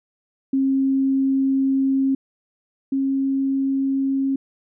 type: tone pair in turn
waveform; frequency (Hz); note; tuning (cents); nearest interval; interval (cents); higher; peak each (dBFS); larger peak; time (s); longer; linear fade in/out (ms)
sine; 269 / 270.7; C4 / C#4; +48 / -41; unison; 11; second; -16 / -18; first; 0.53-2.15 / 2.92-4.36; first; 5
effects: none